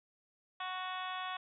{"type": "harmonic tone with a mistuned harmonic", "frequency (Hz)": 370, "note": "F#4", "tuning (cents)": 0, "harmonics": [2, 3, 4, 5, 6, 7, 8, 9, 10], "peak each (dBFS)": [-43, -41, -47, -48, -54, -49, -54, -47, -57], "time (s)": [0.6, 1.37], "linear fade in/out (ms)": 5, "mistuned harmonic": 9, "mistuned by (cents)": 25, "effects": []}